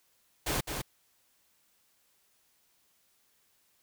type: noise with echo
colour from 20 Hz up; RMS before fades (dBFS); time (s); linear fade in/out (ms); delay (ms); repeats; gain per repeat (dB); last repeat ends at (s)
pink; -31; 0.46-0.61; 10; 210; 1; -5; 0.82
effects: white hiss -70 dBFS RMS until 3.82 s